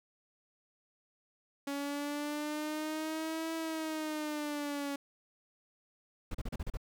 sawtooth linear two-way sweep, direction up then down, 280 to 326.1 to 280 Hz, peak -31 dBFS, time 1.67-4.96 s, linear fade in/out 5 ms, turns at 3.54 s
brown noise bursts, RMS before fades -36 dBFS, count 7, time 6.31-6.772 s, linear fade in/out 5 ms, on 36 ms, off 35 ms
effects none

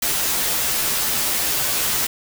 white noise with comb filter, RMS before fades -21 dBFS, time 0.02-2.07 s, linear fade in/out 5 ms, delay 11 ms, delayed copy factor -1, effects none

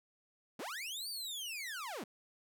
sawtooth linear two-way sweep, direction up then down, 164.81 to 4700 to 164.81 Hz, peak -37 dBFS, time 0.59-2.04 s, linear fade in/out 5 ms, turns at 1.09 s, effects none

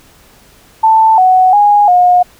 sine tone with pitch steps, 885 / 743 / 824 / 718 Hz, A5 / F#5 / G#5 / F5, +10 / +7 / -14 / +48 cents, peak -4 dBFS, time 0.83-2.23 s, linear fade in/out 10 ms, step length 350 ms, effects pink hiss -44 dBFS RMS until 2.39 s

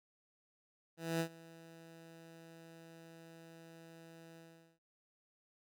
15% pulse tone with ADSR envelope, 164.81 Hz, E3, in tune, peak -26 dBFS, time 0.97-4.79 s, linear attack 230 ms, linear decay 82 ms, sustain -22 dB, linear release 420 ms, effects none

